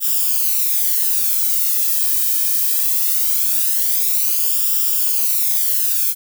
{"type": "noise with flanger", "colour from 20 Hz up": "violet", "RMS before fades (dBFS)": -17, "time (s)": [0, 6.15], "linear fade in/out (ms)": 50, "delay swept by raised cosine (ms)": [0.47, 1.45], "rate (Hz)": 0.21, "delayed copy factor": -0.75, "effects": []}